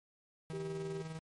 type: tone with tremolo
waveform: 45% pulse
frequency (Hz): 160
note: D#3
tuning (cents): +49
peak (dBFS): -40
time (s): 0.5-1.19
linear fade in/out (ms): 0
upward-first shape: square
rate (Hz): 20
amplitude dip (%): 40
type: tone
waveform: sine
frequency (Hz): 392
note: G4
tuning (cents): 0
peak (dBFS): -39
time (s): 0.53-1.02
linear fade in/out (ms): 5
effects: MP3 48 kbps